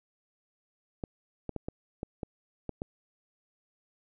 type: clicks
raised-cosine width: 2 ms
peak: -21 dBFS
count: 8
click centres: 1.038 / 1.493 / 1.563 / 1.685 / 2.031 / 2.232 / 2.693 / 2.819 s
effects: none